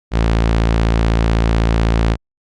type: tone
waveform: sawtooth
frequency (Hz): 56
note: A1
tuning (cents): +31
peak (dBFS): -8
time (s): 0.11-2.17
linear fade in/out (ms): 50
effects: low-pass 5000 Hz 12 dB/octave + Opus 48 kbps